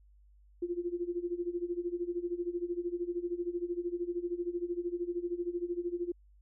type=tone with tremolo; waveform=sine; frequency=349.2 Hz; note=F4; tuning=in tune; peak=-29 dBFS; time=0.62-6.12 s; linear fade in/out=5 ms; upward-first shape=sine; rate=13 Hz; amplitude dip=85%; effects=added 50 Hz sine -58 dBFS peak until 6.41 s